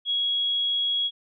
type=tone; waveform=sine; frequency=3322 Hz; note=G#7; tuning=in tune; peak=-22 dBFS; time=0.05-1.11 s; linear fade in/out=50 ms; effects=none